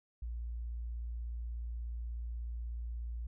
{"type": "tone", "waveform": "sine", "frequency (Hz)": 58.27, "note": "A#1", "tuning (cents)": 0, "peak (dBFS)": -37, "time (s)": [0.22, 3.27], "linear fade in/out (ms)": 5, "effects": []}